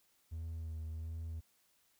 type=tone with vibrato; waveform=triangle; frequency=80.5 Hz; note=E2; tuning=41 cents flat; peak=-37 dBFS; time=0.31-1.41 s; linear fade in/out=20 ms; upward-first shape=sine; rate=1.4 Hz; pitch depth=27 cents each way; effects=tanh soft clip ceiling -33 dBFS + white hiss -73 dBFS RMS until 1.99 s